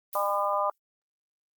violet noise with exponential decay, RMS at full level -36 dBFS, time 0.13-0.78 s, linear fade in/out 1 ms, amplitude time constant 140 ms
harmonic tone, 201.5 Hz, G3, 48 cents sharp, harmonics 3 / 4 / 5 / 6, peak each -29 / -32 / -29 / -29 dBFS, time 0.15-0.7 s, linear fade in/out 2 ms
effects Opus 24 kbps

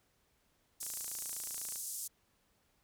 pink band-pass noise, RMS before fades -42 dBFS, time 0.8-2.08 s, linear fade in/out 10 ms, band 6600 to 13000 Hz, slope 24 dB/octave
click train, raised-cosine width 0.2 ms, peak -32 dBFS, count 27, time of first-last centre 0.83-1.759 s, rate 28 Hz
effects pink hiss -74 dBFS RMS until 2.83 s

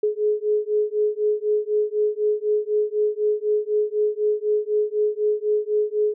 sine beating tone pair, 420.4 / 424.4 Hz, G#4 / G#4, +21 / +38 cents, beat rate 4 Hz, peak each -22 dBFS, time 0.03-6.14 s, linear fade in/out 5 ms, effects none

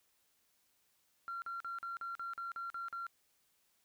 sine tone bursts, 1373 Hz, F6, 30 cents flat, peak -38 dBFS, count 10, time 1.28-3.067 s, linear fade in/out 0 ms, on 140 ms, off 43 ms, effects tanh soft clip ceiling -35 dBFS + white hiss -75 dBFS RMS until 3.84 s

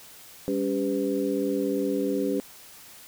harmonic tone with a mistuned harmonic, 99.9 Hz, G2, 33 cents sharp, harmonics 2 / 3 / 4 / 5, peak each -32 / -27 / -29 / -30 dBFS, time 0.48-2.4 s, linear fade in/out 0 ms, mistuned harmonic 3, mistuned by -100 cents, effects white hiss -48 dBFS RMS until 3.07 s

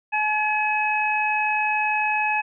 harmonic tone, 851 Hz, G#5, 42 cents sharp, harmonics 1 / 2 / 3, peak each -23 / -28 / -23 dBFS, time 0.12-2.42 s, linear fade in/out 20 ms, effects none

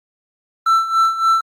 triangle tone with tremolo, 1334 Hz, E6, 20 cents sharp, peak -8 dBFS, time 0.66-1.41 s, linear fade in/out 5 ms, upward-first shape sine, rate 3.5 Hz, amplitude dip 75%, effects Opus 32 kbps

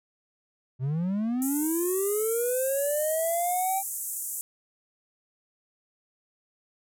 triangle linear sweep, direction up, 123.47 to 784 Hz, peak -23 dBFS, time 0.79-3.83 s, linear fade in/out 50 ms
white band-pass noise, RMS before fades -34 dBFS, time 1.42-4.41 s, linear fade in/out 0 ms, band 6900 to 14000 Hz, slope 48 dB/octave
effects none

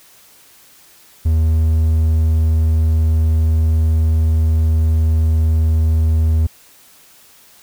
triangle tone, 79.7 Hz, D#2, 42 cents sharp, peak -9 dBFS, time 1.25-6.47 s, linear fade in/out 10 ms, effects white hiss -47 dBFS RMS until 7.62 s

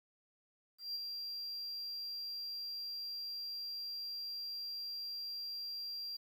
triangle tone with ADSR envelope, 4748 Hz, D8, 18 cents sharp, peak -35 dBFS, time 0.78-6.17 s, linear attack 170 ms, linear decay 22 ms, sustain -4 dB, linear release 9 ms, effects 11-bit

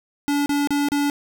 square tone bursts, 287.3 Hz, D4, 38 cents flat, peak -19 dBFS, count 4, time 0.28-1.099 s, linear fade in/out 0 ms, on 180 ms, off 33 ms, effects none

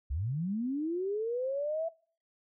sine linear sweep, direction up, 59 to 669 Hz, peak -30 dBFS, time 0.1-1.89 s, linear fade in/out 10 ms, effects noise-tail reverb RT60 0.5 s tail -25 dB re dry

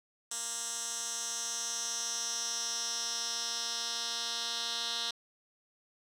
10% pulse tone with band-pass filter sweep, 233.1 Hz, A#3, in tune, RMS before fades -36 dBFS, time 0.31-5.11 s, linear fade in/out 5 ms, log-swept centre 7400 to 4300 Hz, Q 3.7, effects none

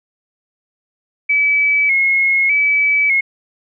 sine tone with vibrato, 2229 Hz, C#7, 9 cents sharp, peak -11 dBFS, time 1.29-3.21 s, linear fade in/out 10 ms, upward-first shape square, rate 0.83 Hz, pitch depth 50 cents each way, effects none

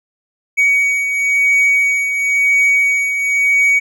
triangle beating tone pair, 2253 / 2253.97 Hz, C#7 / C#7, +28 / +28 cents, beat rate 0.97 Hz, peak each -10 / -19 dBFS, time 0.57-3.8 s, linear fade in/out 20 ms, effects none

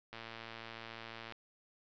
click train, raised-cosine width 0.3 ms, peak -30 dBFS, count 137, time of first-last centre 0.13-1.323 s, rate 114 Hz, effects resampled to 16000 Hz

